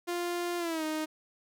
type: tone with pitch glide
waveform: sawtooth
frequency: 349.2 to 311.1 Hz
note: F4 to D#4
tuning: 0 to 0 cents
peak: -27 dBFS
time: 0.07-1.06 s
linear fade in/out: 20 ms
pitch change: -200 cents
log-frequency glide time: 0.58-0.84 s
effects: none